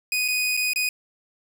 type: tone with dropouts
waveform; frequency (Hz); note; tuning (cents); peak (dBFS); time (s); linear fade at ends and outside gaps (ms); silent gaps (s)
sawtooth; 2489; D#7; 0; -18; 0.12-0.89; 2; 0.28-0.284 / 0.568-0.573 / 0.734-0.759
effects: none